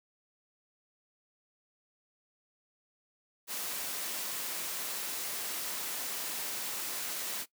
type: noise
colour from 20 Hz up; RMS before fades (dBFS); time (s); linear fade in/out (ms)
white; -37; 3.47-7.46; 50
effects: noise-tail reverb RT60 0.1 s tail -18 dB re dry + high-pass 200 Hz 12 dB/octave